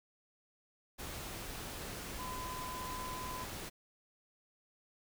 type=tone in noise; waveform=sine; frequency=1012 Hz; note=B5; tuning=42 cents sharp; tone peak=-42 dBFS; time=2.18-3.45 s; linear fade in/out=20 ms; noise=pink; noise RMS=-44 dBFS; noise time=0.98-3.7 s; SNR=-1 dB; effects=none